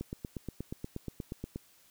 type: click train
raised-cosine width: 3 ms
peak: -24 dBFS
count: 14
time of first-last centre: 0.01-1.559 s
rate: 8.39 Hz
effects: white hiss -63 dBFS RMS until 1.9 s